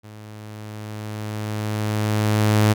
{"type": "tone with level ramp", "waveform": "sawtooth", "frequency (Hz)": 106.6, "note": "G#2", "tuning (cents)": 46, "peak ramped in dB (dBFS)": [-35, -9], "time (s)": [0.03, 2.74], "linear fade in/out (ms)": 20, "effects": []}